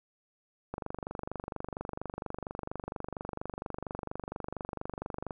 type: click train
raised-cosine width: 1 ms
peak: -22 dBFS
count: 112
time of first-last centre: 0.74-5.308 s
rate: 24.3 Hz
effects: none